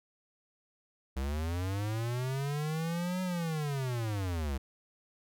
square linear two-way sweep, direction up then down, 64 to 186.2 to 64 Hz, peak -32 dBFS, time 1.16-4.58 s, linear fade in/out 10 ms, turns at 3.22 s, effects none

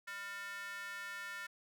square tone with high-pass filter, 200 Hz, G3, 35 cents sharp, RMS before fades -45 dBFS, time 0.07-1.47 s, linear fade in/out 10 ms, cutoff 1600 Hz, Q 6, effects none

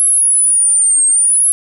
sine linear two-way sweep, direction down then up, 11000 to 8372 to 11000 Hz, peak -8 dBFS, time 0-1.52 s, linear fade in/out 0 ms, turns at 1.06 s, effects none

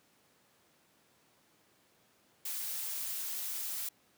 blue noise, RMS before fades -38 dBFS, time 2.45-3.89 s, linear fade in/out 5 ms, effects pink hiss -68 dBFS RMS until 4.17 s + high-pass 150 Hz 12 dB/octave

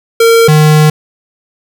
square tone pair in turn, 458.8 / 153.11 Hz, A#4 / D#3, -28 / -28 cents, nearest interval octave + perfect fifth, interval 1900 cents, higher first, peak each -4 dBFS, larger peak neither, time 0.2-0.48 / 0.48-0.9 s, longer second, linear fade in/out 5 ms, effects none

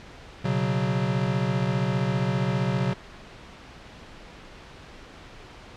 square chord, B suspended second, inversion none, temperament equal, 123.47 / 138.59 / 185 Hz, B2 / C#3 / F#3, 0 / 0 / 0 cents, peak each -28 dBFS, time 0.44-2.94 s, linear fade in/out 10 ms, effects pink hiss -45 dBFS RMS until 5.76 s + low-pass 4000 Hz 12 dB/octave

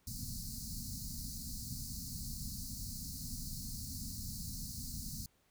pink band-stop noise, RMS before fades -43 dBFS, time 0.07-5.26 s, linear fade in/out 2 ms, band 260 to 4200 Hz, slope 96 dB/octave, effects pink hiss -73 dBFS RMS until 5.5 s

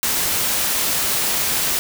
white noise, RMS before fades -20 dBFS, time 0.03-1.79 s, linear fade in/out 0 ms, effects none

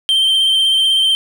triangle tone with vibrato, 3131 Hz, G7, 3 cents flat, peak -9 dBFS, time 0.09-1.15 s, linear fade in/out 0 ms, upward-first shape sine, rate 16 Hz, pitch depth 24 cents each way, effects none

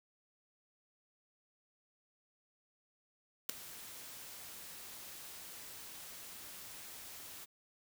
white noise with ADSR envelope, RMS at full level -30 dBFS, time 3.49-7.46 s, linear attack 5 ms, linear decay 5 ms, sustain -20 dB, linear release 23 ms, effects none

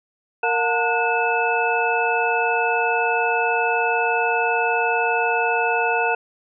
sine tone cluster, 463.4 / 718 / 898 / 1458 / 2617 Hz, A#4 / F5 / A5 / F#6 / E7, -10 / +48 / +35 / -26 / -13 cents, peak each -24 dBFS, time 0.43-6.15 s, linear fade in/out 5 ms, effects none

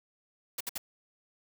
white noise bursts, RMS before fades -35 dBFS, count 3, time 0.58-0.78 s, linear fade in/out 5 ms, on 26 ms, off 61 ms, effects none

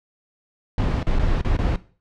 brown noise with dropouts, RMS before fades -20 dBFS, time 0.78-1.76 s, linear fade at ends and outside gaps 2 ms, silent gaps 1.03-1.068 / 1.188-1.194 / 1.413-1.447 / 1.568-1.588 s, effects noise-tail reverb RT60 0.4 s tail -17 dB re dry + low-pass 4000 Hz 12 dB/octave

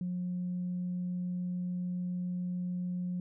sine tone, 179.3 Hz, F3, 46 cents sharp, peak -31 dBFS, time 0.01-3.2 s, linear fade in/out 2 ms, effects tanh soft clip ceiling -28 dBFS

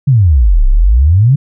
sine exponential two-way sweep, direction down then up, 146.83 to 30.87 to 146.83 Hz, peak -4 dBFS, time 0.07-1.36 s, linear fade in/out 10 ms, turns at 0.67 s, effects none

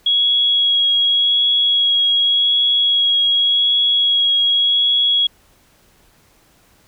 sine tone with vibrato, 3322 Hz, G#7, in tune, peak -12 dBFS, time 0.06-5.27 s, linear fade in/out 5 ms, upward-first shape sine, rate 0.87 Hz, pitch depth 11 cents each way, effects pink hiss -54 dBFS RMS until 6.87 s

